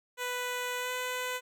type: tone with pitch glide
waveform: 10% pulse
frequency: 495.5 to 502.1 Hz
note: B4 to B4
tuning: +6 to +29 cents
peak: -24 dBFS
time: 0.17-1.41 s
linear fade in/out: 50 ms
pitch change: +23 cents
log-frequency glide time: 0.78-0.91 s
effects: none